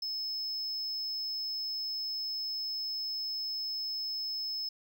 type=tone; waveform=triangle; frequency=5210 Hz; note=E8; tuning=21 cents flat; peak=-32 dBFS; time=0.02-4.69 s; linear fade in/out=5 ms; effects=none